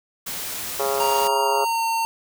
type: noise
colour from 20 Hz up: white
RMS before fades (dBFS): -30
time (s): 0.26-1.28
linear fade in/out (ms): 10
type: harmonic tone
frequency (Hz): 137.7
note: C#3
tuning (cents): -11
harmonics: 3 / 4 / 5 / 6 / 7 / 8 / 9 / 10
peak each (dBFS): -25 / -27 / -29 / -31 / -32 / -33 / -34 / -35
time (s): 0.79-1.65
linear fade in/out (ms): 10
type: tone with pitch glide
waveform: square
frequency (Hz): 935 to 910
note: A#5 to A#5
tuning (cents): +5 to -42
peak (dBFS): -21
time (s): 1-2.05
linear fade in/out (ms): 0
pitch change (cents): -47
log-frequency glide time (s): 1.4-1.84
effects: none